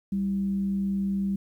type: tone with frequency modulation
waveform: sine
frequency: 196 Hz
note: G3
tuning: in tune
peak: -24 dBFS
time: 0.12-1.36 s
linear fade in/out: 5 ms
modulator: 134 Hz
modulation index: 0.21
effects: 10-bit